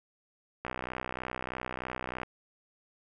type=click train; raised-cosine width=0.5 ms; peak=-20 dBFS; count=101; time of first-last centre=0.65-2.232 s; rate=63.2 Hz; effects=none